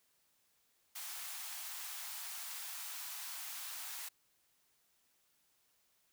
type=high-pass noise; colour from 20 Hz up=white; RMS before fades=-45 dBFS; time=0.95-4.09 s; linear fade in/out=10 ms; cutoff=710 Hz; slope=48 dB/octave; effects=white hiss -75 dBFS RMS until 6.12 s